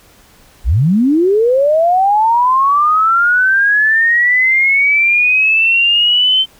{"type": "linear sweep", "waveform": "sine", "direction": "up", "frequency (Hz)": [42.42, 3103], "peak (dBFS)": -8, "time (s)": [0.64, 6.46], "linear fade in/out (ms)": 50, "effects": ["pink hiss -46 dBFS RMS until 6.59 s"]}